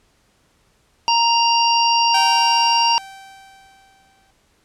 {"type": "harmonic tone", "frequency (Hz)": 932.3, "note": "A#5", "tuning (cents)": 0, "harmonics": [1, 3, 5, 6], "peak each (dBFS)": [-15, -20, -22, -23], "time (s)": [1.08, 2.98], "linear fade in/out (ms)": 0}
{"type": "tone with exponential decay", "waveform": "sawtooth", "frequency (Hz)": 777, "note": "G5", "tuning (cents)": -16, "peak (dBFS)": -15, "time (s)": [2.14, 4.31], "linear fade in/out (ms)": 5, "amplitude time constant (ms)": 470}
{"effects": ["pink hiss -60 dBFS RMS until 4.64 s", "low-pass 10000 Hz 12 dB/octave"]}